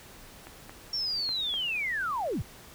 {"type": "clicks", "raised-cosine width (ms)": 0.5, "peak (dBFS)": -28, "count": 4, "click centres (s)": [0.47, 0.695, 1.291, 1.54]}
{"type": "linear sweep", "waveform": "sine", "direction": "down", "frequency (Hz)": [5540, 58], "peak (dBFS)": -28, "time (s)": [0.93, 2.42], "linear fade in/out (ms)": 5}
{"effects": ["pink hiss -50 dBFS RMS until 2.74 s"]}